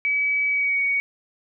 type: tone with pitch glide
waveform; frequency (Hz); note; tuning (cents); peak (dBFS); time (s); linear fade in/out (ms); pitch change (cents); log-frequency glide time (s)
sine; 2283 to 2242; D7 to C#7; -50 to +19; -19; 0.05-1; 0; -31; 0.48-0.79
effects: none